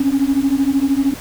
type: beating tone pair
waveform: sine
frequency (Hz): 268.2 / 281.2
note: C4 / C#4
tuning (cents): +43 / +25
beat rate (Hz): 13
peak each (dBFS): -15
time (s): 0-1.14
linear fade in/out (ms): 5
effects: tanh soft clip ceiling -8 dBFS + pink hiss -34 dBFS RMS until 1.2 s